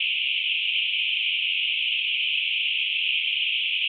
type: band-pass noise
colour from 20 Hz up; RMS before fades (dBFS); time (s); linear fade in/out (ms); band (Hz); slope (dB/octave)
white; -25; 0-3.88; 5; 2400 to 3200; 96
effects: none